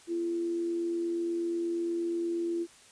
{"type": "tone with amplitude modulation", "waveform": "sine", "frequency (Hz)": 340, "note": "F4", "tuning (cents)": -46, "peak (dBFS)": -27, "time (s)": [0.07, 2.67], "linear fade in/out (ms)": 50, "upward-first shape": "sine", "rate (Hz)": 88.4, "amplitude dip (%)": 30, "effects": ["white hiss -56 dBFS RMS until 2.91 s", "resampled to 22050 Hz"]}